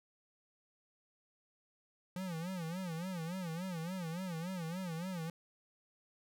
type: tone with vibrato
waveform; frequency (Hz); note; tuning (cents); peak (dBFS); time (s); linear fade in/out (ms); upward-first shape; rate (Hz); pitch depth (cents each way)
square; 174.5; F3; -1; -39; 2.16-5.3; 2; sine; 3.5; 150
effects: none